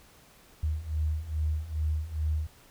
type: beating tone pair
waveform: sine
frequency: 75.7 / 78.1 Hz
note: D#2 / D#2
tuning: -47 / +7 cents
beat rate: 2.4 Hz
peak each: -32 / -29 dBFS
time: 0.63-2.47 s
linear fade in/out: 5 ms
effects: pink hiss -57 dBFS RMS until 2.7 s